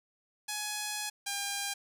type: tone pair in turn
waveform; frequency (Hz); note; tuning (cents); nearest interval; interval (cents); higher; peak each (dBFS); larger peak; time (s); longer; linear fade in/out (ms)
5% pulse; 840 / 802.6; G#5 / G5; +19 / +41; minor second; 78; first; -22 / -21; second; 0.48-1.1 / 1.26-1.74; first; 10
effects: none